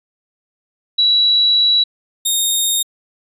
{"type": "tone pair in turn", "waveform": ["sine", "15% pulse"], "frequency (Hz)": [3916, 3696], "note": ["B7", "A#7"], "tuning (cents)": [-15, -16], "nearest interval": "minor second", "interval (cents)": 101, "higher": "first", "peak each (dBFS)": [-10, -7], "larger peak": "second", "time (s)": [[0.98, 1.84], [2.25, 2.83]], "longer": "first", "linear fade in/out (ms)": 10, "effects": ["resampled to 32000 Hz"]}